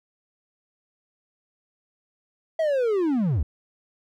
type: linear sweep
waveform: triangle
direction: down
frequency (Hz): 659.3 to 57.5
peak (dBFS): -18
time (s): 2.59-3.43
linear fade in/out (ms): 5
effects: none